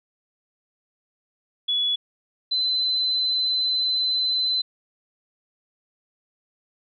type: tone pair in turn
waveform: sine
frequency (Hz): 3400 / 4043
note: G#7 / B7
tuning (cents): +40 / +40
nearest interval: minor third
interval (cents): 300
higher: second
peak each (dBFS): -20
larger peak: neither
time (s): 1.68-1.96 / 2.51-4.62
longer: second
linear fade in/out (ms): 10
effects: none